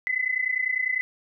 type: tone pair together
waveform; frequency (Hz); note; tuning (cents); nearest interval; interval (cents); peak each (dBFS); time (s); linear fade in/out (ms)
sine; 2006 / 2036; B6 / C7; +26 / -48; unison; 26; -26; 0.07-1.01; 0
effects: none